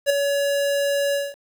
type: tone with ADSR envelope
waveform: square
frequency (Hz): 565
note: C#5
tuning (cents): +33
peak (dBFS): -13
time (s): 0.06-1.35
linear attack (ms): 40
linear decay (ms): 5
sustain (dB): -7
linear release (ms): 210
effects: 8-bit